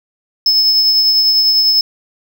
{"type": "tone with tremolo", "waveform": "triangle", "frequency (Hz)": 5220, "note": "E8", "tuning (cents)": -18, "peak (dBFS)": -6, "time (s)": [0.46, 1.81], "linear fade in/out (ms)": 2, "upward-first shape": "triangle", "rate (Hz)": 10, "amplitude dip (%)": 35, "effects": []}